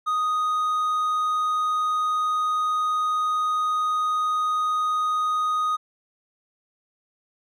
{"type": "tone", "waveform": "triangle", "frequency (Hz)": 1244.5, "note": "D#6", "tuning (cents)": 0, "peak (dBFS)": -19, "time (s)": [0.06, 5.77], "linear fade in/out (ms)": 20, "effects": []}